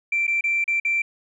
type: tone with dropouts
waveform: sine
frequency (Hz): 2349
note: D7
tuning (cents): 0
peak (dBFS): -18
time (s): 0.12-1.02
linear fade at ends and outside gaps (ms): 5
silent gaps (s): 0.269-0.277 / 0.41-0.439 / 0.642-0.678 / 0.8-0.849
effects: tanh soft clip ceiling -14 dBFS